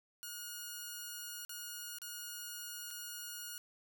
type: tone with dropouts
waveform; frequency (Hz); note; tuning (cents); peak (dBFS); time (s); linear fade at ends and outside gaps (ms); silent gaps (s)
5% pulse; 1439; F#6; -49; -32; 0.23-3.58; 0; 1.45-1.494 / 1.985-2.018 / 2.906-2.91
effects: none